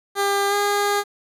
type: tone with pitch glide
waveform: 15% pulse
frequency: 400 to 407.5 Hz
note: G4 to G#4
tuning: +35 to -33 cents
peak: -12 dBFS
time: 0.15-1.04 s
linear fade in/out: 50 ms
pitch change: +32 cents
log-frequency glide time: 0.49-0.54 s
effects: resampled to 32000 Hz + 9-bit